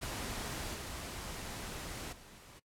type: noise with level steps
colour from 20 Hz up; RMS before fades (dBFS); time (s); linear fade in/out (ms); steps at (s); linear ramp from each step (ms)
pink; -40 / -43 / -55; 0.01-2.6; 20; 0.74 / 2.12; 10
effects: noise-tail reverb RT60 0.1 s tail -19 dB re dry + low-pass 12000 Hz 12 dB/octave